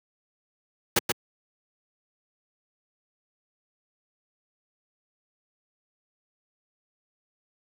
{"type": "noise with echo", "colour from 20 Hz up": "pink", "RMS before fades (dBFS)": -20, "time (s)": [0.96, 0.99], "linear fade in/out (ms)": 5, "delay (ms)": 130, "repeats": 1, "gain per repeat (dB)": -4, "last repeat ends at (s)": 1.12, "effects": ["high-pass 150 Hz 12 dB/octave"]}